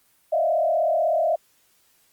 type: tone with frequency modulation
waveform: sine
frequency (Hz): 653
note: E5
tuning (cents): -17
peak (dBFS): -18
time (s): 0.32-1.36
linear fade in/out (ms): 10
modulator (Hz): 36.2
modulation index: 1.4
effects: white hiss -62 dBFS RMS until 2.12 s + Opus 24 kbps